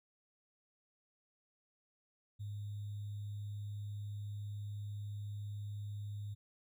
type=tone with sample-and-hold; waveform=sine; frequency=103 Hz; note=G#2; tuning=14 cents flat; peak=-40 dBFS; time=2.39-6.35 s; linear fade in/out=20 ms; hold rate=3675 Hz; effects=none